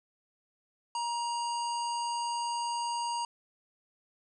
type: harmonic tone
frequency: 945 Hz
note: A#5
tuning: 23 cents sharp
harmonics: 1 / 3 / 5 / 7 / 9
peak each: -31 / -43 / -42 / -46 / -46 dBFS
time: 0.95-3.25 s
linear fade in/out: 2 ms
effects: none